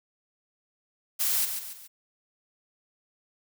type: noise with echo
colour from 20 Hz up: blue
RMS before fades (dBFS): -26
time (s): 1.19-1.46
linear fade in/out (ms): 20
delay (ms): 140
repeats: 3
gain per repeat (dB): -7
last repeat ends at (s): 1.88
effects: none